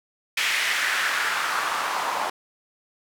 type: noise with band-pass filter sweep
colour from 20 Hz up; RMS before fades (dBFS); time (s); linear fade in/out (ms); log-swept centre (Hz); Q
white; -25; 0.37-2.3; 5; 2300 to 850; 2.2
effects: none